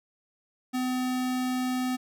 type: tone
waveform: square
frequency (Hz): 253.8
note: B3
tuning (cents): +47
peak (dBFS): -27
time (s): 0.73-1.97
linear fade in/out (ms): 20
effects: none